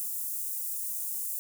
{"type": "high-pass noise", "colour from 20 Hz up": "white", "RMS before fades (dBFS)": -34, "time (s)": [0, 1.39], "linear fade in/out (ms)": 0, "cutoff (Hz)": 8200, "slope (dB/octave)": 24, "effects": []}